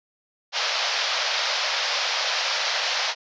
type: band-pass noise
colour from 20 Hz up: white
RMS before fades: -25 dBFS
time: 0.52-3.15 s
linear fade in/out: 50 ms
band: 520 to 5500 Hz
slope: 48 dB/octave
effects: resampled to 16000 Hz